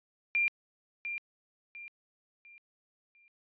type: tone with echo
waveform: sine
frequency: 2386 Hz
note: D7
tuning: 27 cents sharp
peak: -25 dBFS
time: 0.35-0.48 s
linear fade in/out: 0 ms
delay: 700 ms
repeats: 4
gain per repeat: -9 dB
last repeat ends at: 3.28 s
effects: resampled to 11025 Hz